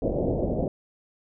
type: low-pass noise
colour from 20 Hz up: white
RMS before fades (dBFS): -26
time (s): 0.02-0.68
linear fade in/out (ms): 2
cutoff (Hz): 620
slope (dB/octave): 48
effects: none